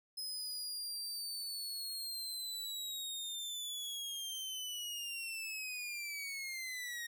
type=linear sweep; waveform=sawtooth; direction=down; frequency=5100 to 1864.7 Hz; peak=-37 dBFS; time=0.17-7.07 s; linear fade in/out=10 ms; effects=none